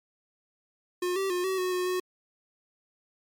square tone with pitch steps, 358.7 / 387.5 / 357.8 / 379.2 / 366.8 / 362.6 / 365.9 Hz, F4 / G4 / F4 / F#4 / F#4 / F#4 / F#4, +46 / -20 / +42 / +43 / -15 / -35 / -19 cents, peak -27 dBFS, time 1.02-2 s, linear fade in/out 5 ms, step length 140 ms, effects MP3 96 kbps

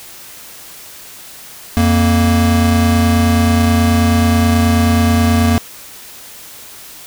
square tone pair together, 87.48 / 233.1 Hz, F2 / A#3, +3 / 0 cents, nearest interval octave + perfect fourth, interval 1697 cents, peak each -13 dBFS, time 1.77-5.58 s, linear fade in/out 0 ms, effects white hiss -35 dBFS RMS until 7.06 s

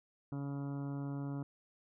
harmonic tone, 140.5 Hz, C#3, 24 cents sharp, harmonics 1 / 2 / 3 / 4 / 5 / 6 / 7 / 8 / 9 / 10, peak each -39 / -41 / -54 / -55 / -56 / -60 / -58 / -63 / -60 / -63 dBFS, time 0.32-1.43 s, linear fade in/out 2 ms, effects none

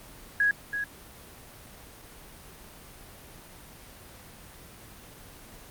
sine tone with echo, 1661.2 Hz, G#6, in tune, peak -20 dBFS, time 0.4-0.51 s, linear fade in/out 2 ms, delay 330 ms, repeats 1, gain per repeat -8 dB, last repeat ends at 0.84 s, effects pink hiss -48 dBFS RMS until 5.7 s + Opus 24 kbps

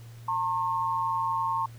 sine tone pair together, 906 / 1077.4 Hz, A#5 / C#6, -50 / -50 cents, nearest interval minor third, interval 300 cents, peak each -28 dBFS, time 0.28-1.66 s, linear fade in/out 5 ms, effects added 116 Hz sine -43 dBFS peak until 1.78 s + pink hiss -56 dBFS RMS until 1.78 s

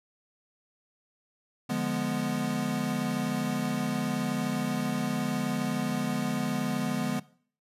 square chord, D diminished seventh, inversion none, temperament equal, 146.83 / 174.61 / 207.7 / 246.9 Hz, D3 / F3 / Ab3 / Cb4, 0 / 0 / 0 / 0 cents, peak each -36 / -36 / -33 / -32 dBFS, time 1.69-7.2 s, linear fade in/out 10 ms, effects noise-tail reverb RT60 0.5 s tail -20 dB re dry + resampled to 32000 Hz

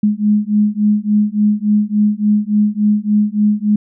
sine beating tone pair, 207.7 / 211.2 Hz, G#3 / G#3, 0 / +29 cents, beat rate 3.5 Hz, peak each -14 dBFS, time 0.03-3.76 s, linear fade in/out 5 ms, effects none

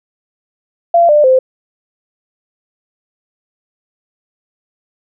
sine tone with pitch steps, 684 / 595.5 / 518.4 Hz, F5 / D5 / C5, -36 / +24 / -16 cents, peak -5 dBFS, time 0.94-1.39 s, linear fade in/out 5 ms, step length 150 ms, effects none

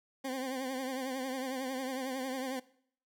20% pulse tone with vibrato, 261.7 Hz, C4, in tune, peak -30 dBFS, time 0.24-2.6 s, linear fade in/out 10 ms, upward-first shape triangle, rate 11 Hz, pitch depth 76 cents each way, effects noise-tail reverb RT60 0.6 s tail -20 dB re dry

